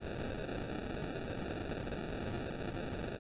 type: noise with sample-and-hold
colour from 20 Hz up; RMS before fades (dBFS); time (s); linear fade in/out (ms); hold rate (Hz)
white; -40; 0-3.19; 50; 1050
effects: resampled to 8000 Hz